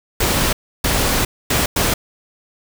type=noise bursts at uneven times; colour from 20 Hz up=pink; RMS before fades=-17 dBFS; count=4; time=0.2-0.53 / 0.84-1.25 / 1.5-1.66 / 1.76-1.94 s; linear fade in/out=5 ms; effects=none